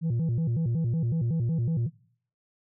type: tone with vibrato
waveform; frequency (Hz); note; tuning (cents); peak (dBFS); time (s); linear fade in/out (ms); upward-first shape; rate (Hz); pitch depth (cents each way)
sine; 138.59; C#3; 0; -21; 0.01-1.9; 50; square; 5.4; 290
effects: noise-tail reverb RT60 0.6 s tail -24 dB re dry + tanh soft clip ceiling -23 dBFS